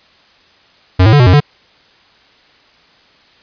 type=tone with pitch steps; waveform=square; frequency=92.1 / 110.1 / 145.7 / 123.4 / 91.2 / 146.4 Hz; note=F#2 / A2 / D3 / B2 / F#2 / D3; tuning=-7 / +2 / -13 / -1 / -24 / -5 cents; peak=-5 dBFS; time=0.99-1.404 s; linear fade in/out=10 ms; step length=69 ms; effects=white hiss -48 dBFS RMS until 3.42 s + resampled to 11025 Hz